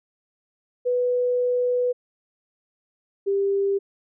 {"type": "tone pair in turn", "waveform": "sine", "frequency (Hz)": [493.9, 396.1], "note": ["B4", "G4"], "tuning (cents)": [0, 18], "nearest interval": "major third", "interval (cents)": 382, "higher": "first", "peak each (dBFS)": -19, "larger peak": "neither", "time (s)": [[0.85, 1.93], [3.26, 3.79]], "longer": "first", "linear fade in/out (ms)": 20, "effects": []}